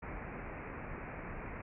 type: low-pass noise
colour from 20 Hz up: pink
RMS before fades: -44 dBFS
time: 0.02-1.62 s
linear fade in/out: 10 ms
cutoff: 2500 Hz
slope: 96 dB/octave
effects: none